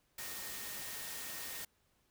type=tone in noise; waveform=sine; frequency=1846 Hz; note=A#6; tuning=17 cents flat; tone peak=-53 dBFS; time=0.18-1.65 s; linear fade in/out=5 ms; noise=white; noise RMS=-44 dBFS; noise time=0.18-1.65 s; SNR=-12 dB; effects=pink hiss -75 dBFS RMS until 2.1 s